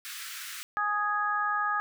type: high-pass noise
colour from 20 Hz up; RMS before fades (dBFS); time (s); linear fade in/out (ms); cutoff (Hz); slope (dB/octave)
pink; -40; 0.05-0.63; 0; 1300; 48
type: harmonic tone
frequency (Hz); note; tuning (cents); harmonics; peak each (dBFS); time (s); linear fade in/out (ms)
415.4; G#4; 0; 2 / 3 / 4; -33 / -28 / -31; 0.77-1.8; 0
effects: none